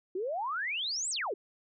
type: exponential two-way sweep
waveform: sine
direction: up then down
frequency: 350 to 8500 to 350 Hz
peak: -31 dBFS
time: 0.15-1.34 s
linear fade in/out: 5 ms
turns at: 1.1 s
effects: none